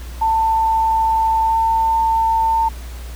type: tone with pitch glide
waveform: sine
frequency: 892 to 899.2 Hz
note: A5 to A5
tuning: +23 to +37 cents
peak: -13 dBFS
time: 0.21-2.69 s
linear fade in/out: 10 ms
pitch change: +14 cents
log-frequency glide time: 1.44-1.56 s
effects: added 60 Hz sine -28 dBFS peak until 3.15 s + pink hiss -40 dBFS RMS until 3.15 s